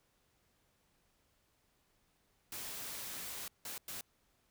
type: noise bursts at uneven times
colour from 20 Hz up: white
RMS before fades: -44 dBFS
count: 3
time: 2.52-3.48 / 3.65-3.78 / 3.88-4.01 s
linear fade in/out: 2 ms
effects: pink hiss -75 dBFS RMS until 4.5 s